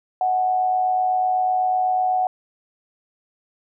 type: tone with amplitude modulation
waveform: sine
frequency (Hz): 740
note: F#5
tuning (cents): 0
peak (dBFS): -15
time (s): 0.21-2.27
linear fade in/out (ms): 2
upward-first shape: sine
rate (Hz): 108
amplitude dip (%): 45
effects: none